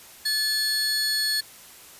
40% pulse tone pair together, 1730 / 4359 Hz, A6 / C#8, -30 / -30 cents, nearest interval octave + major third, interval 1600 cents, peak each -28 / -22 dBFS, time 0.25-1.41 s, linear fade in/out 10 ms, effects white hiss -47 dBFS RMS until 1.99 s + resampled to 32000 Hz

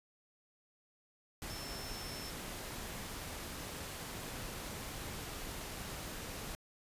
sine tone in noise, 5340 Hz, E8, 22 cents sharp, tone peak -48 dBFS, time 1.5-2.3 s, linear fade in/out 0 ms, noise pink, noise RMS -44 dBFS, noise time 1.42-6.55 s, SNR -7 dB, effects resampled to 32000 Hz

